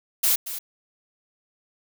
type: noise with echo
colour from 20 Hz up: blue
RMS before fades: -20 dBFS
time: 0.23-0.36 s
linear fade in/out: 10 ms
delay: 230 ms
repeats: 1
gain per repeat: -12 dB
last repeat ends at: 0.59 s
effects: none